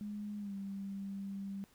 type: tone with pitch glide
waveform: sine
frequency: 207.6 to 196.86 Hz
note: G#3 to G3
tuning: 0 to +8 cents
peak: -39 dBFS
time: 0.01-1.64 s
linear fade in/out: 0 ms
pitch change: -92 cents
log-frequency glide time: 0.38-0.54 s
effects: pink hiss -67 dBFS RMS until 1.74 s